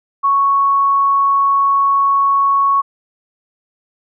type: tone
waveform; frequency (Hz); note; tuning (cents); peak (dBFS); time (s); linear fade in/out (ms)
sine; 1108.7; C#6; 0; -10; 0.23-2.82; 20
effects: none